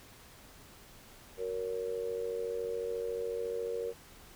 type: tone with amplitude modulation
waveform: sine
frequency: 466.2 Hz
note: A#4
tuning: in tune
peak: -29 dBFS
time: 1.37-3.94 s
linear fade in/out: 50 ms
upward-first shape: sine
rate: 94 Hz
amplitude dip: 85%
effects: pink hiss -55 dBFS RMS until 4.35 s